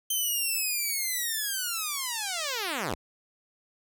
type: linear sweep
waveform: 5% pulse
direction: down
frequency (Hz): 3119 to 62.7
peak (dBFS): -18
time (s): 0.1-2.95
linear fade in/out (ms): 5
effects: none